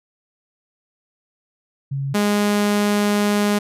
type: tone pair in turn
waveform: sine / sawtooth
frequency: 137.7 / 206.3 Hz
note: C#3 / G#3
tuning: -11 / -11 cents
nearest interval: perfect fifth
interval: 700 cents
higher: second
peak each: -21 / -12 dBFS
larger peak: second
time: 1.91-2.14 / 2.14-3.59 s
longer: second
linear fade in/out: 10 ms
effects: resampled to 32000 Hz